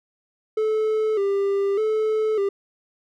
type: tone with vibrato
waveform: triangle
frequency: 415.3 Hz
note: G#4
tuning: in tune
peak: -17 dBFS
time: 0.57-2.49 s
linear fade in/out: 5 ms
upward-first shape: square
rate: 0.83 Hz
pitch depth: 78 cents each way
effects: none